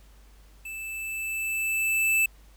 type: tone with level ramp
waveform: square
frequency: 2637 Hz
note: E7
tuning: in tune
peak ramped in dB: -36 to -20 dBFS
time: 0.65-2.26 s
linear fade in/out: 5 ms
effects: added 50 Hz sine -51 dBFS peak until 2.56 s + pink hiss -60 dBFS RMS until 2.56 s